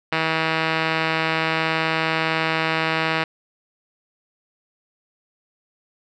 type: tone with low-pass filter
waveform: 5% pulse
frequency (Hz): 160.7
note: E3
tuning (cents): -44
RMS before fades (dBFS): -22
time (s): 0.12-3.24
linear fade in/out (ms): 5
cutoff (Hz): 3100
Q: 7.3
effects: none